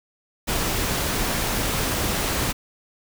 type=noise; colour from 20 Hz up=pink; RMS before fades=-24 dBFS; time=0.47-2.53 s; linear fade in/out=20 ms; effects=none